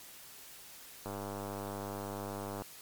click train, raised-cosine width 1 ms, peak -26 dBFS, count 157, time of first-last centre 1.06-2.62 s, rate 100 Hz, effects white hiss -52 dBFS RMS until 2.81 s + MP3 96 kbps

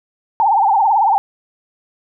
sine tone with vibrato, 843 Hz, G#5, 26 cents sharp, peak -10 dBFS, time 0.4-1.18 s, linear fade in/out 0 ms, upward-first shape triangle, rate 18 Hz, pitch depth 190 cents each way, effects none

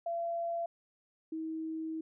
sine tone pair in turn, 679 / 319.7 Hz, F5 / D#4, -49 / +47 cents, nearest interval octave + minor second, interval 1304 cents, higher first, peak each -32 / -35 dBFS, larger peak first, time 0.06-0.66 / 1.32-2.01 s, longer second, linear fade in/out 5 ms, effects none

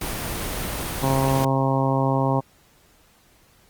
pink noise, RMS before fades -28 dBFS, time 0.01-1.45 s, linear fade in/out 5 ms
harmonic tone, 134.4 Hz, C3, 47 cents sharp, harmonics 1 / 2 / 3 / 4 / 5 / 6 / 7 / 8, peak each -22 / -25 / -30 / -27 / -29 / -29 / -27 / -31 dBFS, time 1.02-2.41 s, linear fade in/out 20 ms
effects pink hiss -57 dBFS RMS until 3.69 s + Opus 32 kbps

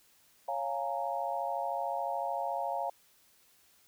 sine chord, Bb minor seventh, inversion first, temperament equal with one note detuned, 554.4 / 698.5 / 830.6 / 924.3 Hz, Db5 / F5 / Ab5 / Bb5, 0 / 0 / 0 / -15 cents, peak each -38 / -35 / -37 / -38 dBFS, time 0.48-2.9 s, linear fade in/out 5 ms, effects white hiss -65 dBFS RMS until 3.87 s

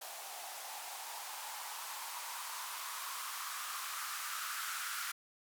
violet noise with band-pass filter sweep, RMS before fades -43 dBFS, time 0.01-5.12 s, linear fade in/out 10 ms, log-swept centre 720 to 1400 Hz, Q 4.5, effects none

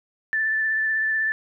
sine tone with vibrato, 1760 Hz, A6, in tune, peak -20 dBFS, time 0.33-1.32 s, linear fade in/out 0 ms, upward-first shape sine, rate 16 Hz, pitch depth 15 cents each way, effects none

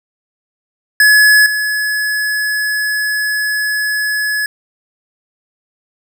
square tone with level steps, 1700 Hz, G#6, 40 cents sharp, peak -6 / -15 dBFS, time 1-4.46 s, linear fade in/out 2 ms, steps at 1.46 s, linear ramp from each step 2 ms, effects none

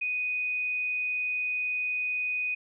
sine tone, 2489 Hz, D#7, in tune, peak -27 dBFS, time 0.01-2.55 s, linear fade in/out 10 ms, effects none

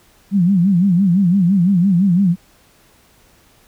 sine tone with vibrato, 185 Hz, F#3, in tune, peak -10 dBFS, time 0.31-2.36 s, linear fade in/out 50 ms, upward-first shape sine, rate 5.9 Hz, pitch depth 160 cents each way, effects pink hiss -52 dBFS RMS until 3.67 s

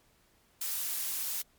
blue noise, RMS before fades -34 dBFS, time 0.61-1.42 s, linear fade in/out 5 ms, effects pink hiss -67 dBFS RMS until 1.58 s + MP3 96 kbps

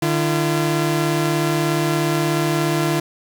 sawtooth tone pair together, 151.65 / 340.1 Hz, D#3 / F4, -44 / -46 cents, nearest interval octave + major second, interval 1398 cents, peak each -16 dBFS, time 0.02-3 s, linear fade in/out 5 ms, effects 8-bit

